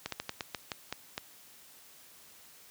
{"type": "slowing click train", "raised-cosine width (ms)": 0.2, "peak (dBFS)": -17, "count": 9, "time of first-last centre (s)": [0.06, 1.179], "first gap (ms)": 63, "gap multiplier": 1.22, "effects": ["white hiss -56 dBFS RMS until 2.7 s", "high-pass 60 Hz 12 dB/octave"]}